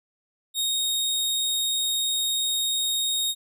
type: tone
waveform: sawtooth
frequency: 3729 Hz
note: A#7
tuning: in tune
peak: -20 dBFS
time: 0.54-3.35 s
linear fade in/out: 50 ms
effects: none